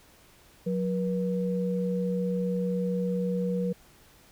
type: tone pair together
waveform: sine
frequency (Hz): 181.79 / 481.7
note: F#3 / B4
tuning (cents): -30 / -43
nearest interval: octave + perfect fourth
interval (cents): 1687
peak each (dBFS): -27 / -30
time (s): 0.66-3.73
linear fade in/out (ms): 10
effects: pink hiss -57 dBFS RMS until 4.31 s